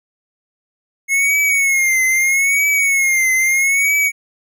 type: tone with vibrato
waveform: square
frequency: 2170 Hz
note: C#7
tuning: 37 cents flat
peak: -13 dBFS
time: 1.08-4.12 s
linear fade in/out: 50 ms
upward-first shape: triangle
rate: 0.78 Hz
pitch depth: 100 cents each way
effects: none